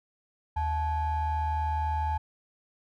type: ring-modulated tone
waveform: triangle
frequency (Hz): 394.2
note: G4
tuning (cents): +10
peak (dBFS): -21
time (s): 0.56-2.18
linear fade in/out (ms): 10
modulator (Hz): 472
effects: none